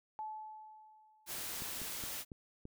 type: tone with exponential decay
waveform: sine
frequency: 864 Hz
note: A5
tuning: 32 cents flat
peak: -38 dBFS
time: 0.19-1.67 s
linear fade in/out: 0 ms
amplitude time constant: 320 ms
type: noise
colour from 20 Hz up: white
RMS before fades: -42 dBFS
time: 1.26-2.25 s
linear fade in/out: 50 ms
type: clicks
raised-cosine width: 3 ms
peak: -34 dBFS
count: 5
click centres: 1.621 / 1.817 / 2.038 / 2.318 / 2.654 s
effects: none